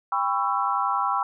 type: chord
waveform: sine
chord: C# half-diminished seventh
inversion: second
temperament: just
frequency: 798.3 / 997.9 / 1108.7 / 1330.5 Hz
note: G5 / B5 / C#6 / E6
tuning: +31 / +18 / 0 / +16 cents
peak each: -27 / -27 / -27 / -27 dBFS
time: 0.12-1.23 s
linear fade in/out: 2 ms
effects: none